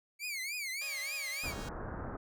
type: tone with vibrato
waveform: sawtooth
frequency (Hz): 2248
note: C#7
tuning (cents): +24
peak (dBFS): -33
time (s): 0.19-1.54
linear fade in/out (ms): 50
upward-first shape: triangle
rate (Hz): 3.4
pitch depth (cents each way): 200
type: chord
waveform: 5% pulse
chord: C# suspended second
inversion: none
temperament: equal with one note detuned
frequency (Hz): 554.4 / 622.3 / 813.5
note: C#5 / D#5 / G#5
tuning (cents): 0 / 0 / -36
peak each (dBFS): -38 / -40 / -43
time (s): 0.81-1.69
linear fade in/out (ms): 5
type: low-pass noise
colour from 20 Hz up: pink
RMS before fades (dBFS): -41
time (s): 1.43-2.17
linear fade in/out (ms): 10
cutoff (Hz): 1600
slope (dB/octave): 48
effects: none